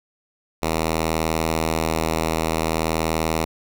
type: tone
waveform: 5% pulse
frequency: 80.5 Hz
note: E2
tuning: 41 cents flat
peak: -9 dBFS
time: 0.62-3.45 s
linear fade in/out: 10 ms
effects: none